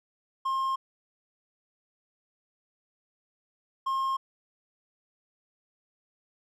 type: tone pair in turn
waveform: triangle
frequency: 1065 / 1068.9 Hz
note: C6 / C6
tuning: +30 / +37 cents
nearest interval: unison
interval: 7 cents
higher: second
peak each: -24 dBFS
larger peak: neither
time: 0.45-0.76 / 3.86-4.17 s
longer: neither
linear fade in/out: 10 ms
effects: none